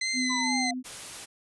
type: tone with vibrato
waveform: 20% pulse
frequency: 2046 Hz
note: C7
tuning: 39 cents flat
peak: -22 dBFS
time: 0.01-0.71 s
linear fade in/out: 5 ms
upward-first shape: sine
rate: 2.2 Hz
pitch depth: 31 cents each way
type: tone with tremolo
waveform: sine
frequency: 254.1 Hz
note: B3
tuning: 49 cents sharp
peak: -27 dBFS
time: 0.13-0.83 s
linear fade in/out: 50 ms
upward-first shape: triangle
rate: 3 Hz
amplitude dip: 45%
type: exponential sweep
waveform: sine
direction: down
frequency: 1044 to 692 Hz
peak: -31 dBFS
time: 0.29-0.74 s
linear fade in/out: 20 ms
type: noise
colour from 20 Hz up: white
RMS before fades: -40 dBFS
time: 0.84-1.26 s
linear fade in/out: 20 ms
effects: resampled to 24000 Hz